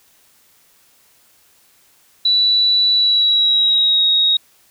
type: tone with pitch glide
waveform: sine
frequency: 3951 to 3773 Hz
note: B7 to A#7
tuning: 0 to +20 cents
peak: -11 dBFS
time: 2.25-4.37 s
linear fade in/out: 5 ms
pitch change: -80 cents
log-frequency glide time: 2.94-4.05 s
effects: white hiss -54 dBFS RMS until 4.7 s